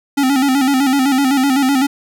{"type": "tone with vibrato", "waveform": "square", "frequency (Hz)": 270, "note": "C#4", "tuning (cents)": -45, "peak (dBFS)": -12, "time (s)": [0.17, 1.87], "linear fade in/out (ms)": 10, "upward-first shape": "square", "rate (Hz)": 7.9, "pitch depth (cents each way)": 74, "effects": []}